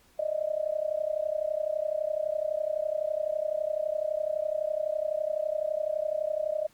sine tone with amplitude modulation, 616 Hz, D#5, 17 cents flat, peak -23 dBFS, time 0.19-6.67 s, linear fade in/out 5 ms, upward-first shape sine, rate 31.9 Hz, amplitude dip 90%, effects pink hiss -62 dBFS RMS until 6.73 s + Opus 48 kbps

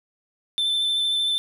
triangle tone with vibrato, 3539 Hz, A7, 9 cents sharp, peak -19 dBFS, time 0.58-1.38 s, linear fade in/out 0 ms, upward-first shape sine, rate 13 Hz, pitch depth 14 cents each way, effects none

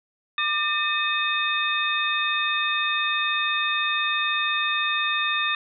sine tone cluster, 1195 / 1807 / 2539 / 3641 Hz, D6 / A6 / D#7 / A#7, +30 / +46 / +34 / -41 cents, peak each -27 dBFS, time 0.38-5.55 s, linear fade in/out 2 ms, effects none

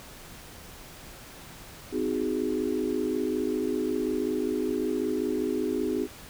sine chord, Ab dominant seventh, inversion first, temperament equal with one note detuned, 256.1 / 311.1 / 370 / 415.3 Hz, C4 / Eb4 / Gb4 / Ab4, -37 / 0 / 0 / 0 cents, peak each -31 dBFS, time 1.91-6.08 s, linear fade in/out 50 ms, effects pink hiss -46 dBFS RMS until 6.29 s

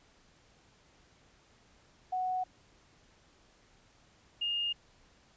sine tone pair in turn, 740 / 2834 Hz, F#5 / F7, 0 / +25 cents, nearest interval octave + major seventh, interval 2325 cents, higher second, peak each -30 / -30 dBFS, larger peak neither, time 2.12-2.44 / 4.41-4.73 s, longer neither, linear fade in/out 10 ms, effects pink hiss -64 dBFS RMS until 5.36 s + resampled to 16000 Hz

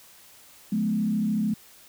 sine tone with frequency modulation, 212.9 Hz, G#3, 43 cents sharp, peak -22 dBFS, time 0.72-1.54 s, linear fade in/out 5 ms, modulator 33.7 Hz, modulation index 0.83, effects white hiss -52 dBFS RMS until 1.88 s

